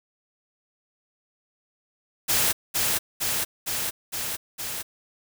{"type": "noise with echo", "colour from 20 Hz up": "white", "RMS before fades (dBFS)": -22, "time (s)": [2.28, 2.53], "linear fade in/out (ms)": 20, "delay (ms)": 460, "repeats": 5, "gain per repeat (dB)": -2, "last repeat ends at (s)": 4.83, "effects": []}